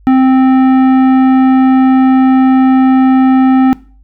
sine tone with tanh clipping, 261.6 Hz, C4, in tune, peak -6 dBFS, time 0.07-3.73 s, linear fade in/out 0 ms, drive 13 dB, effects noise-tail reverb RT60 0.4 s tail -20 dB re dry + added 50 Hz sine -39 dBFS peak until 4.03 s

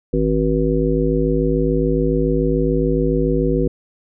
harmonic tone, 53.5 Hz, A1, 48 cents flat, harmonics 1 / 3 / 5 / 7 / 9, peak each -21 / -21 / -21 / -21 / -21 dBFS, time 0.13-3.68 s, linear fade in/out 5 ms, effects none

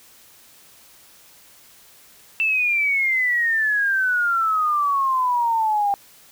sine exponential sweep, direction down, 2670 to 794 Hz, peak -17 dBFS, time 2.4-5.94 s, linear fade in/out 0 ms, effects white hiss -50 dBFS RMS until 6.31 s

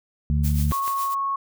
harmonic tone, 73.42 Hz, D2, in tune, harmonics 1 / 2 / 3, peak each -20 / -23 / -29 dBFS, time 0.3-0.72 s, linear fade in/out 0 ms
blue noise with tremolo, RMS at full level -32 dBFS, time 0.43-1.15 s, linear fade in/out 20 ms, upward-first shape triangle, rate 7.2 Hz, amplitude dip 75%
clicks, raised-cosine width 0.3 ms, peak -20 dBFS, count 2, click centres 0.713 / 0.878 s
sine tone, 1100 Hz, C#6, 14 cents flat, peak -22 dBFS, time 0.72-1.36 s, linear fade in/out 5 ms
effects none

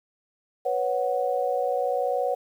sine chord, B suspended second, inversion none, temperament equal, 493.9 / 554.4 / 740 Hz, B4 / C#5 / F#5, 0 / 0 / 0 cents, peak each -27 dBFS, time 0.65-2.35 s, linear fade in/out 10 ms, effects 9-bit

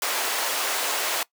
pink high-pass noise, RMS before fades -26 dBFS, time 0.02-1.23 s, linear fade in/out 2 ms, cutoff 610 Hz, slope 12 dB/octave, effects noise-tail reverb RT60 0.1 s tail -21 dB re dry + high-pass 300 Hz 12 dB/octave

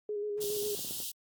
sine tone with vibrato, 415.3 Hz, G#4, in tune, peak -32 dBFS, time 0.09-0.75 s, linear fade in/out 2 ms, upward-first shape square, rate 7.3 Hz, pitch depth 23 cents each way
brown noise with tremolo, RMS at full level -46 dBFS, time 0.37-1.04 s, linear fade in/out 10 ms, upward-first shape square, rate 7.9 Hz, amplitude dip 25%
white high-pass noise, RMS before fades -38 dBFS, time 0.4-1.12 s, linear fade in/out 20 ms, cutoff 2800 Hz, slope 96 dB/octave
clicks, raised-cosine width 2 ms, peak -33 dBFS, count 9, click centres 0.442 / 0.502 / 0.565 / 0.626 / 0.663 / 0.792 / 0.847 / 0.909 / 1.002 s
effects high-pass 150 Hz 12 dB/octave + Opus 48 kbps

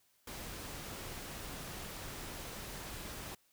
pink noise, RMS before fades -45 dBFS, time 0.27-3.35 s, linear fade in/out 5 ms, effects white hiss -72 dBFS RMS until 3.52 s

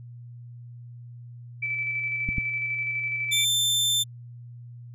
sine tone with tremolo, 2316 Hz, D7, 25 cents flat, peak -25 dBFS, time 1.62-3.45 s, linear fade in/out 10 ms, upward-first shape square, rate 12 Hz, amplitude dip 25%
clicks, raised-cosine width 5 ms, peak -16 / -15 dBFS, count 2, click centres 2.289 / 2.383 s
sawtooth tone, 3555 Hz, A7, 17 cents sharp, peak -18 dBFS, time 3.31-4.04 s, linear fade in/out 20 ms
effects added 120 Hz sine -40 dBFS peak until 4.94 s + resampled to 32000 Hz

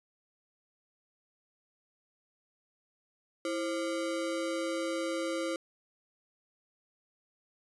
square ring-modulated tone, 431.1 Hz, A4, 35 cents flat, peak -29 dBFS, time 3.45-5.56 s, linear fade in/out 0 ms, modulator 100 Hz, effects resampled to 24000 Hz

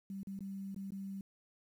sine tone with dropouts, 195.2 Hz, G3, 7 cents flat, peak -40 dBFS, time 0.1-1.21 s, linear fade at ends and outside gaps 2 ms, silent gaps 0.232-0.271 / 0.391-0.406 / 0.746-0.762 / 0.906-0.92 s, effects 11-bit

